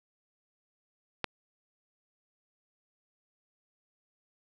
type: click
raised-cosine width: 0.3 ms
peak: -13 dBFS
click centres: 1.243 s
effects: none